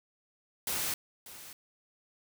white noise with echo, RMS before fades -33 dBFS, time 0.67-0.94 s, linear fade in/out 2 ms, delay 590 ms, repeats 1, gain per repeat -15 dB, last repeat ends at 1.53 s, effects none

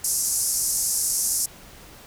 white band-pass noise, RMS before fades -24 dBFS, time 0.04-1.46 s, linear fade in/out 5 ms, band 5300 to 12000 Hz, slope 48 dB/octave, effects pink hiss -46 dBFS RMS until 2.06 s

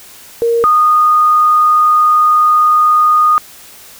sine tone pair in turn, 466.2 / 1231 Hz, A#4 / D#6, 0 / -19 cents, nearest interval octave + perfect fourth, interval 1681 cents, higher second, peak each -9 / -6 dBFS, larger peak second, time 0.42-0.64 / 0.64-3.38 s, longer second, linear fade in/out 0 ms, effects white hiss -37 dBFS RMS until 3.99 s

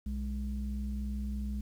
sine tone pair together, 61.69 / 207.7 Hz, B1 / G#3, -1 / 0 cents, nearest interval octave + major sixth, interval 2101 cents, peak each -33 / -37 dBFS, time 0.06-1.61 s, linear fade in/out 5 ms, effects tanh soft clip ceiling -26 dBFS + 10-bit

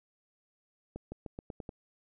accelerating click train, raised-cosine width 2 ms, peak -27 dBFS, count 7, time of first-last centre 0.96-1.692 s, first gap 160 ms, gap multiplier 0.89, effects none

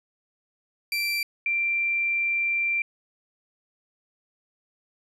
30% pulse / sine tone pair in turn, 2349 / 2360 Hz, D7 / D7, 0 / +8 cents, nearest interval unison, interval 8 cents, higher second, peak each -22 dBFS, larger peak neither, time 0.92-1.23 / 1.46-2.82 s, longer second, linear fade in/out 2 ms, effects resampled to 32000 Hz

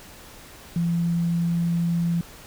sine tone, 170 Hz, F3, 46 cents flat, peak -20 dBFS, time 0.76-2.21 s, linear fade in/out 2 ms, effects pink hiss -45 dBFS RMS until 2.46 s

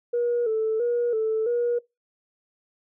sine tone with vibrato, 459 Hz, A#4, 27 cents flat, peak -20 dBFS, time 0.13-1.79 s, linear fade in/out 10 ms, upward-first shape square, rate 1.5 Hz, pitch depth 74 cents each way, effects noise-tail reverb RT60 0.2 s tail -22 dB re dry + tanh soft clip ceiling -17 dBFS

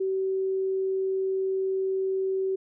sine tone, 382 Hz, G4, 45 cents flat, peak -24 dBFS, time 0-2.56 s, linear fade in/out 10 ms, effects none

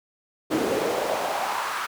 brown noise with high-pass filter sweep, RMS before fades -26 dBFS, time 0.5-1.87 s, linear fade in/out 20 ms, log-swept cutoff 320 to 1300 Hz, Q 2.6, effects none

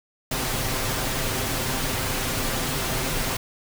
pink noise with comb filter, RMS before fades -26 dBFS, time 0.31-3.37 s, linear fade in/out 5 ms, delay 7.7 ms, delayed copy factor +0.5, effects none

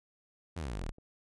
sawtooth exponential sweep, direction down, 91.6 to 32.16 Hz, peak -32 dBFS, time 0.56-0.92 s, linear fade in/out 10 ms
clicks, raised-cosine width 2 ms, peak -35 / -41 dBFS, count 2, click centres 0.823 / 0.984 s
effects resampled to 24000 Hz

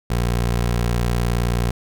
20% pulse tone, 59.2 Hz, A#1, 27 cents sharp, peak -13 dBFS, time 0.1-1.71 s, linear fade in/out 5 ms, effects none

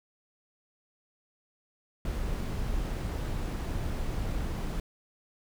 brown noise, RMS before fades -32 dBFS, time 2.05-4.8 s, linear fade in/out 2 ms, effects none

